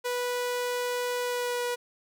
sawtooth tone with pitch glide, 491.4 to 486.6 Hz, B4 to B4, -9 to -26 cents, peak -24 dBFS, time 0.04-1.76 s, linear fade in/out 20 ms, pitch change -17 cents, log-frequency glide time 1.23-1.62 s, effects none

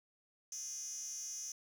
10% pulse tone with high-pass filter, 415.3 Hz, G#4, in tune, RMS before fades -44 dBFS, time 0.52-1.52 s, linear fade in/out 2 ms, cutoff 6100 Hz, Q 8.9, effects none

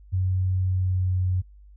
sine tone with pitch glide, 93 to 91.83 Hz, F#2 to F#2, +9 to -13 cents, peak -21 dBFS, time 0.12-1.42 s, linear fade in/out 20 ms, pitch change -22 cents, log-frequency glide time 0.61-1.25 s, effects noise-tail reverb RT60 0.1 s tail -20 dB re dry + added 50 Hz sine -46 dBFS peak until 1.76 s

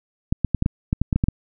clicks, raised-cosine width 5 ms, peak -6 dBFS, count 11, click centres 0.325 / 0.447 / 0.547 / 0.624 / 0.661 / 0.929 / 1.016 / 1.128 / 1.16 / 1.239 / 1.285 s, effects none

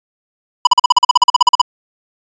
square tone bursts, 987.8 Hz, B5, in tune, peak -4 dBFS, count 16, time 0.65-1.616 s, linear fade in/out 5 ms, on 21 ms, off 42 ms, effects resampled to 16000 Hz

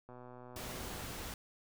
click train, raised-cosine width 1 ms, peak -38 dBFS, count 117, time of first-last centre 0.09-1.025 s, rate 124 Hz
pink noise, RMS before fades -44 dBFS, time 0.56-1.34 s, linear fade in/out 2 ms
effects none

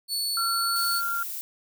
sawtooth tone, 4435 Hz, C#8, in tune, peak -23 dBFS, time 0.08-1.02 s, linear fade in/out 50 ms
sine tone with pitch glide, 1368 to 1386.3 Hz, F6 to F6, -36 to -13 cents, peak -26 dBFS, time 0.37-1.23 s, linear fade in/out 2 ms, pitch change +23 cents, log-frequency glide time 0.49-0.96 s
violet noise, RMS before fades -34 dBFS, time 0.76-1.41 s, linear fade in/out 0 ms
effects none

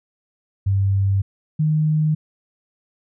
sine tone pair in turn, 98 / 154.36 Hz, G2 / D#3, 0 / -13 cents, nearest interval minor sixth, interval 787 cents, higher second, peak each -15 dBFS, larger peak neither, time 0.66-1.22 / 1.59-2.15 s, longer neither, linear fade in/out 10 ms, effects none

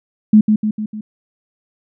sine tone with echo, 213.8 Hz, A3, 49 cents flat, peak -4 dBFS, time 0.33-0.41 s, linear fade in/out 5 ms, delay 150 ms, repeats 4, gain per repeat -5 dB, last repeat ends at 1.01 s, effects none

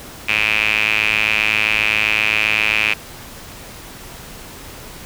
sawtooth tone with band-pass filter, 107.6 Hz, A2, 38 cents flat, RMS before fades -17 dBFS, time 0.28-2.94 s, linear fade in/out 10 ms, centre 2500 Hz, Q 8.8, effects pink hiss -36 dBFS RMS until 5.05 s

